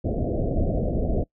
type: low-pass noise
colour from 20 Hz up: pink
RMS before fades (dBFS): -24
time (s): 0.04-1.24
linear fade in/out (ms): 10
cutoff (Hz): 690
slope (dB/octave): 96
effects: noise-tail reverb RT60 0.1 s tail -22 dB re dry